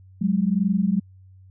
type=tone pair together; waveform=sine; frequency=185 / 207 Hz; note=F#3 / G#3; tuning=0 / -5 cents; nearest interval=major second; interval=195 cents; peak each=-21 dBFS; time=0.21-1 s; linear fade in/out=10 ms; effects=added 94 Hz sine -46 dBFS peak until 1.5 s